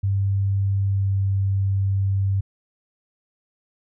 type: tone with pitch glide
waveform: sine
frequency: 98.4 to 97.66 Hz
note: G2 to G2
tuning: +7 to -6 cents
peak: -18 dBFS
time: 0.03-2.41 s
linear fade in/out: 10 ms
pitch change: -13 cents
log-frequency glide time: 0.87-1.11 s
effects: none